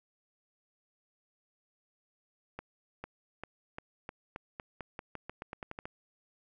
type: accelerating click train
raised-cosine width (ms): 0.5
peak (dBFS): -25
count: 17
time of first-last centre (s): 2.59-5.855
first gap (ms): 450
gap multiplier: 0.88
effects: none